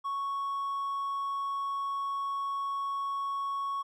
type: tone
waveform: triangle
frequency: 1108.7 Hz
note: C#6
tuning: in tune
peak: -28 dBFS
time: 0.04-3.83 s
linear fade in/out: 20 ms
effects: tanh soft clip ceiling -24 dBFS